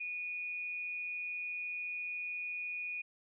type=tone with amplitude modulation; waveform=sine; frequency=2455 Hz; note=D#7; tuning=24 cents flat; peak=-35 dBFS; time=0-3.02 s; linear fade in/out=10 ms; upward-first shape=sine; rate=174 Hz; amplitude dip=40%; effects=none